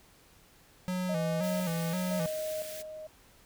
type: tone with vibrato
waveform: square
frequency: 174.7 Hz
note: F3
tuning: 1 cent sharp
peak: -31 dBFS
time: 0.88-2.26 s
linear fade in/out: 0 ms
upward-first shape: square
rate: 1.9 Hz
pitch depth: 79 cents each way
type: tone with tremolo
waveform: sine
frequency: 622.3 Hz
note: D#5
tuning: in tune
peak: -32 dBFS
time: 1.09-3.07 s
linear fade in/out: 5 ms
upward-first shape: square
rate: 0.98 Hz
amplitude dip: 60%
type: band-stop noise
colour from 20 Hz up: white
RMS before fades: -44 dBFS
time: 1.42-2.83 s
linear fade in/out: 20 ms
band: 680 to 1400 Hz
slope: 48 dB/octave
effects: pink hiss -60 dBFS RMS until 3.45 s